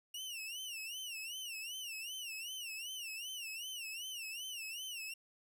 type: tone with vibrato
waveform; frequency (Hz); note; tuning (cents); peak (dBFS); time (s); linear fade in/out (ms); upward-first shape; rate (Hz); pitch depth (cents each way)
sawtooth; 2814; F7; +12; -39; 0.14-5.14; 5; sine; 2.6; 160
effects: none